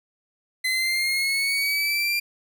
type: linear sweep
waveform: 30% pulse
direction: up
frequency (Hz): 2034 to 2385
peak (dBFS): -19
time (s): 0.64-2.2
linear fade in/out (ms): 10
effects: none